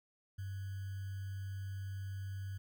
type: tone with sample-and-hold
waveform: sine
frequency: 96.9 Hz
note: G2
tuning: 20 cents flat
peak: -39 dBFS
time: 0.38-2.58 s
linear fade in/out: 10 ms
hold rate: 1575 Hz
effects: none